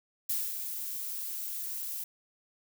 violet noise with ADSR envelope, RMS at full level -30 dBFS, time 0.29-2.04 s, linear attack 6 ms, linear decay 230 ms, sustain -7 dB, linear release 4 ms, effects none

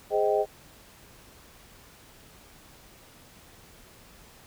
sine chord, Ab major seventh, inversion none, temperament just, 415.3 / 519.1 / 623 / 778.7 Hz, Ab4 / C5 / Eb5 / G5, 0 / -14 / +2 / -12 cents, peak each -25 / -30 / -26 / -29 dBFS, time 0.1-0.46 s, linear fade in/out 50 ms, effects pink hiss -53 dBFS RMS until 4.46 s

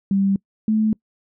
sine tone pair in turn, 196 / 217 Hz, G3 / A3, 0 / -24 cents, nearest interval major second, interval 176 cents, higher second, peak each -15 dBFS, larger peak neither, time 0.11-0.36 / 0.68-0.93 s, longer neither, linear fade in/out 2 ms, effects noise-tail reverb RT60 0.1 s tail -25 dB re dry

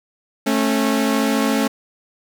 sawtooth tone pair together, 219.2 / 273.1 Hz, A3 / C#4, -6 / -26 cents, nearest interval major third, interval 380 cents, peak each -15 dBFS, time 0.46-1.68 s, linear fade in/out 10 ms, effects 8-bit

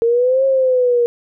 sine exponential two-way sweep, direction up then down, 456.8 to 541 to 472.6 Hz, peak -11 dBFS, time 0.02-1.06 s, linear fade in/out 0 ms, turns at 0.45 s, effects none

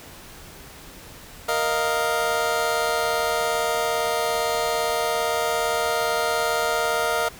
25% pulse chord, Bb suspended fourth, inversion none, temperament just, 466.2 / 621.6 / 699.2 Hz, Bb4 / Eb5 / F5, 0 / -2 / +2 cents, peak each -22 dBFS, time 1.48-7.29 s, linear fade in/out 10 ms, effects pink hiss -43 dBFS RMS until 7.39 s

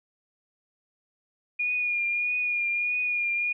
sine tone with vibrato, 2435 Hz, D#7, 38 cents flat, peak -24 dBFS, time 1.59-3.53 s, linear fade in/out 10 ms, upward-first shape triangle, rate 1.6 Hz, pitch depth 33 cents each way, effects none

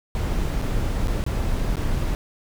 brown noise with dropouts, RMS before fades -23 dBFS, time 0.15-2.15 s, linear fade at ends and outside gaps 0 ms, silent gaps 0.615-0.621 / 1.072-1.082 / 1.239-1.264 / 1.756-1.769 s, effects none

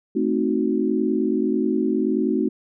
sine chord, A diminished seventh, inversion none, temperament equal, 220 / 261.6 / 311.1 / 370 Hz, A3 / C4 / Eb4 / Gb4, 0 / 0 / 0 / 0 cents, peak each -24 dBFS, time 0.15-2.49 s, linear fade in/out 10 ms, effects none

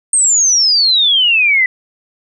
sine exponential sweep, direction down, 8630 to 1975.5 Hz, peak -8 dBFS, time 0.13-1.66 s, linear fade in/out 2 ms, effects none

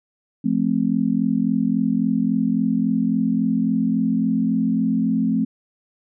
sine chord, F major, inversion none, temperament just, 174.61 / 218.3 / 261.9 Hz, F3 / A3 / C4, 0 / -13 / +2 cents, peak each -24 / -20 / -21 dBFS, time 0.44-5.45 s, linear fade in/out 10 ms, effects none

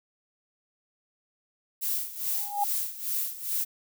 violet noise with tremolo, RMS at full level -28 dBFS, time 1.81-3.65 s, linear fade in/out 20 ms, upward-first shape sine, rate 2.4 Hz, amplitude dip 80%
sine tone with exponential growth, 816 Hz, G#5, 31 cents flat, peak -20 dBFS, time 2.33-2.64 s, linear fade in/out 5 ms, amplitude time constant 67 ms
effects none

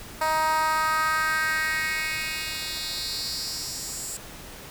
10% pulse tone with high-pass filter sweep, 314.1 Hz, D#4, 16 cents sharp, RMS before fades -27 dBFS, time 0.21-4.17 s, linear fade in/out 5 ms, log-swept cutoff 780 to 7600 Hz, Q 3.1, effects pink hiss -42 dBFS RMS until 4.7 s

